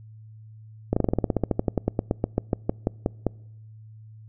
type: slowing click train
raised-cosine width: 2 ms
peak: -8 dBFS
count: 25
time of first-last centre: 0.93-3.267 s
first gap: 35 ms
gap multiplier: 1.08
effects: noise-tail reverb RT60 0.9 s tail -26 dB re dry + added 109 Hz sine -43 dBFS peak until 4.28 s

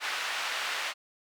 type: band-pass noise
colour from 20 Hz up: white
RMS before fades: -33 dBFS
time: 0-0.94 s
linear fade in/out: 50 ms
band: 920 to 2800 Hz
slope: 12 dB/octave
effects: none

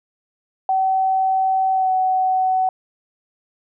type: tone with pitch glide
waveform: sine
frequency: 762 to 750.2 Hz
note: G5 to F#5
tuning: -49 to +24 cents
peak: -15 dBFS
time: 0.69-2.69 s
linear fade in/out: 2 ms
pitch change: -27 cents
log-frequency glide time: 1.73-1.91 s
effects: none

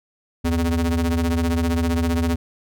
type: ring-modulated tone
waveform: square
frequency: 85.3 Hz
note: F2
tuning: 40 cents flat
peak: -16 dBFS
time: 0.44-2.36 s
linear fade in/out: 10 ms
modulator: 163 Hz
effects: none

